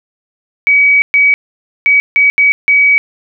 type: tone bursts at uneven times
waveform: sine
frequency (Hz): 2270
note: C#7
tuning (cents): +41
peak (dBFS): -5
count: 6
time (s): 0.67-1.02 / 1.14-1.34 / 1.86-2 / 2.16-2.3 / 2.38-2.52 / 2.68-2.98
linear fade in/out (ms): 0
effects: none